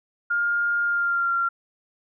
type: tone with pitch glide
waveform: sine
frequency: 1411 to 1378.8 Hz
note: F6 to F6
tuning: +17 to -23 cents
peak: -20 dBFS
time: 0.3-1.49 s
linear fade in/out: 10 ms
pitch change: -40 cents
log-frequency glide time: 0.84-1.33 s
effects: none